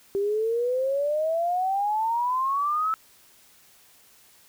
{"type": "exponential sweep", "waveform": "sine", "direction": "up", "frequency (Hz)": [391.6, 1318.5], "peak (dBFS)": -22, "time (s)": [0.15, 2.94], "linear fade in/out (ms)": 0, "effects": ["white hiss -56 dBFS RMS until 4.48 s"]}